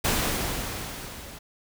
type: noise with level ramp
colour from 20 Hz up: pink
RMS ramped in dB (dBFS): -23 to -43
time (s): 0.04-1.39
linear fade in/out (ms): 10
effects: none